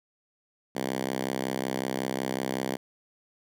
5% pulse tone with high-pass filter, 65.41 Hz, C2, in tune, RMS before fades -31 dBFS, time 0.75-2.77 s, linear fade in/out 10 ms, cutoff 200 Hz, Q 1.3, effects none

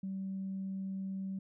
sine tone, 192.2 Hz, G3, 34 cents flat, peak -35 dBFS, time 0.03-1.39 s, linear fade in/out 5 ms, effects tanh soft clip ceiling -31 dBFS

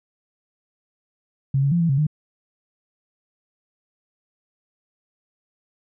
sine tone with pitch steps, 136.3 / 139.6 / 172.1 / 167.3 / 136 / 151.6 Hz, C#3 / C#3 / F3 / E3 / C#3 / D#3, -29 / +13 / -25 / +26 / -33 / -45 cents, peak -16 dBFS, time 1.54-2.068 s, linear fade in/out 5 ms, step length 88 ms, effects none

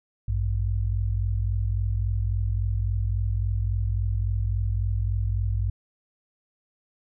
sine tone pair together, 55.79 / 99.4 Hz, A1 / G2, +25 / +25 cents, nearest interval minor seventh, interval 1000 cents, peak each -25 dBFS, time 0.28-5.7 s, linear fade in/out 5 ms, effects none

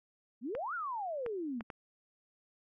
sine exponential two-way sweep, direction up then down, 212.2 to 1484 to 212.2 Hz, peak -35 dBFS, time 0.41-1.63 s, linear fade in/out 50 ms, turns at 0.74 s
clicks, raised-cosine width 0.5 ms, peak -27 dBFS, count 4, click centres 0.551 / 1.263 / 1.608 / 1.702 s
effects none

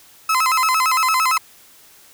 35% pulse tone with vibrato, 1154 Hz, D6, 31 cents flat, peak -13 dBFS, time 0.29-1.38 s, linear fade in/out 5 ms, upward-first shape square, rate 8.8 Hz, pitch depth 200 cents each way, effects white hiss -48 dBFS RMS until 2.13 s

